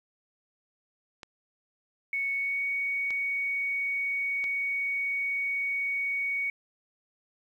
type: clicks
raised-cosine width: 0.2 ms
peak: -24 dBFS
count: 3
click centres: 1.232 / 3.106 / 4.441 s
type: tone with pitch glide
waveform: sine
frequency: 2217 to 2236 Hz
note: C#7 to C#7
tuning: 0 to +14 cents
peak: -27 dBFS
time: 2.13-6.5 s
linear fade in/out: 2 ms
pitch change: +14 cents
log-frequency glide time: 2.33-2.64 s
effects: 10-bit